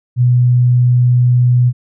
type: tone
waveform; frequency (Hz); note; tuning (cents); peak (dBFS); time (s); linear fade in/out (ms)
sine; 123.47; B2; 0; -7; 0.16-1.73; 50
effects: none